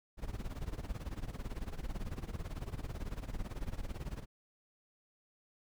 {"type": "noise with tremolo", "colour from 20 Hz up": "brown", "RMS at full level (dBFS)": -37, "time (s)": [0.17, 4.26], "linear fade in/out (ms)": 50, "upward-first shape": "sine", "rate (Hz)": 18, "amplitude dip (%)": 85, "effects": []}